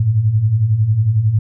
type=beating tone pair; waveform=sine; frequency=100.7 / 111.7 Hz; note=G2 / A2; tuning=+47 / +27 cents; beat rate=11 Hz; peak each=-19 / -12 dBFS; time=0-1.39 s; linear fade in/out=5 ms; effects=none